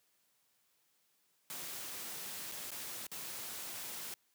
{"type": "noise with dropouts", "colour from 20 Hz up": "white", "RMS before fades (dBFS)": -44, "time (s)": [1.5, 4.14], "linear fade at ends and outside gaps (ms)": 1, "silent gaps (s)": [[2.516, 2.52], [2.706, 2.716], [3.068, 3.116]], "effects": ["white hiss -75 dBFS RMS until 4.34 s", "high-pass 100 Hz 12 dB/octave"]}